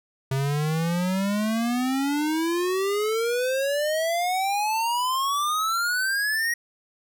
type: exponential sweep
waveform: square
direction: up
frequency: 132.3 to 1900 Hz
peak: -23 dBFS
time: 0.31-6.54 s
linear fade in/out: 5 ms
effects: none